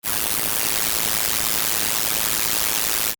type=noise with amplitude modulation; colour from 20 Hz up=white; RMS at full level=-17 dBFS; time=0.03-3.15 s; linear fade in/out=50 ms; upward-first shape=sine; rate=110 Hz; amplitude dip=100%; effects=Opus 32 kbps